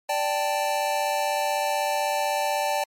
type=chord; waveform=square; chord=D suspended fourth; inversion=none; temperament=equal; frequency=587.3 / 784 / 880 Hz; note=D5 / G5 / A5; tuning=0 / 0 / 0 cents; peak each=-28 dBFS; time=0.09-2.84 s; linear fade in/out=5 ms; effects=MP3 64 kbps